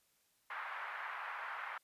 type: band-pass noise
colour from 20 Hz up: white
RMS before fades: -44 dBFS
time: 0.5-1.78 s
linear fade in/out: 5 ms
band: 840 to 1800 Hz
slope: 24 dB/octave
effects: white hiss -75 dBFS RMS until 1.83 s + resampled to 32000 Hz